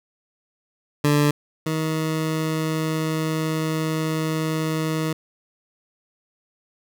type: tone pair in turn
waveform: 20% pulse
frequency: 146.83 / 158.15 Hz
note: D3 / D#3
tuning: 0 / +29 cents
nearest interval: minor second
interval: 129 cents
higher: second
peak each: -11 / -17 dBFS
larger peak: first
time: 1.04-1.31 / 1.66-5.13 s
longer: second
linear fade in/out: 5 ms
effects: none